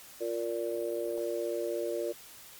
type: harmonic tone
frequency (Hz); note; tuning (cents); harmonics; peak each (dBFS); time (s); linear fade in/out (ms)
116.54; A#2; 0; 3 / 4 / 5; -35 / -35 / -35; 0.2-2.13; 20
effects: white hiss -51 dBFS RMS until 2.59 s + Opus 48 kbps

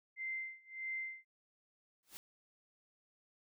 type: tone with tremolo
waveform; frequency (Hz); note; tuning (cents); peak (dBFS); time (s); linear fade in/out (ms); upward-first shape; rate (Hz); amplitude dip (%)
sine; 2082; C7; -9; -37; 0.16-1.25; 50; sine; 1.6; 95
type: noise with exponential growth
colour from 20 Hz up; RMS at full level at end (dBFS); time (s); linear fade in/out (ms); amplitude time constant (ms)
white; -46; 2.03-2.17; 0; 30
effects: none

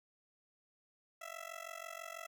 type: tone with amplitude modulation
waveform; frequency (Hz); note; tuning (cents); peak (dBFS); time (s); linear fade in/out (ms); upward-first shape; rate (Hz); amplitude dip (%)
15% pulse; 662; E5; +7; -35; 1.21-2.27; 10; sine; 46.1; 95
effects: none

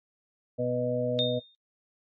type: harmonic tone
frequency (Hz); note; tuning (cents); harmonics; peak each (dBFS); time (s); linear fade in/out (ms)
123.47; B2; 0; 1 / 2 / 4 / 5; -34 / -33 / -29 / -30; 0.58-1.4; 20
type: tone with exponential decay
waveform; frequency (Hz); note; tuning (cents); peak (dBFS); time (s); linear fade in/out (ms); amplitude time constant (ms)
sine; 3659; A#7; -33; -22; 1.19-1.55; 0; 78
effects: noise-tail reverb RT60 0.1 s tail -18 dB re dry + MP3 32 kbps

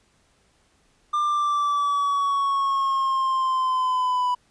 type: linear sweep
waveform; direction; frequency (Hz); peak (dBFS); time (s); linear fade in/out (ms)
triangle; down; 1197 to 987.8; -18; 1.13-4.35; 10
effects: pink hiss -63 dBFS RMS until 4.5 s + resampled to 22050 Hz

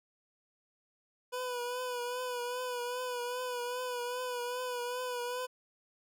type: tone with vibrato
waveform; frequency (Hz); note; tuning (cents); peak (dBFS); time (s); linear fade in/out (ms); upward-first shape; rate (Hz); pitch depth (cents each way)
25% pulse; 493.9; B4; 0; -31; 1.32-5.47; 20; triangle; 2.5; 47
effects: none

